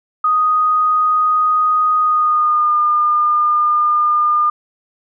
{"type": "tone with pitch glide", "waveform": "sine", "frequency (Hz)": [1244.5, 1209.1], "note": ["D#6", "D#6"], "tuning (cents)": [0, -50], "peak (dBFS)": -11, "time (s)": [0.24, 4.5], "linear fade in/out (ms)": 5, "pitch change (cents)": -50, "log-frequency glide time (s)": [1.99, 2.77], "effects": []}